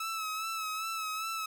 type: tone with vibrato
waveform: sawtooth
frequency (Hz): 1300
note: E6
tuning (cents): -24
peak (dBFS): -30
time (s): 0-1.46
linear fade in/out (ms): 5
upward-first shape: sine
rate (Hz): 2.5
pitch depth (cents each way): 41
effects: none